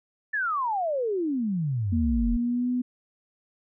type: exponential sweep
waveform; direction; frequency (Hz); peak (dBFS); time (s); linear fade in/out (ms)
sine; down; 1789 to 39.78; -24; 0.33-2.37; 10
type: tone with pitch glide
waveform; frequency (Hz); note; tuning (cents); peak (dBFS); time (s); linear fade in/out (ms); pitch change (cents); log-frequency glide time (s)
sine; 233.1 to 248.4; A#3 to B3; 0 to +10; -23; 1.92-2.82; 10; +110; 2.25-2.7
effects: none